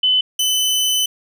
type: tone pair in turn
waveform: sine / sawtooth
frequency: 3021 / 3021 Hz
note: F#7 / F#7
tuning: +35 / +35 cents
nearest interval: unison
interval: 0 cents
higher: neither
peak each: -12 dBFS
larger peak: neither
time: 0.03-0.21 / 0.39-1.06 s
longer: second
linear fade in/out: 5 ms
effects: none